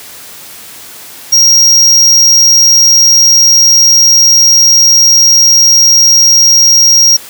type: tone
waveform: square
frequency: 5620 Hz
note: F8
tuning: 10 cents sharp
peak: -3 dBFS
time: 1.32-7.17 s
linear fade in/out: 10 ms
effects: white hiss -30 dBFS RMS until 7.29 s + high-pass 80 Hz 12 dB/octave